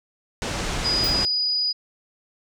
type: low-pass noise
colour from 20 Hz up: pink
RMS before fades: -27 dBFS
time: 0.42-1.25 s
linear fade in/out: 0 ms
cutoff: 7700 Hz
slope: 24 dB/octave
type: tone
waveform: sine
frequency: 4934 Hz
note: D#8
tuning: 15 cents flat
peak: -20 dBFS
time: 0.84-1.73 s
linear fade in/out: 20 ms
type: noise with exponential decay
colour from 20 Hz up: violet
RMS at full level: -30 dBFS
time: 1.04-1.19 s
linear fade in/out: 1 ms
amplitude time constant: 32 ms
effects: none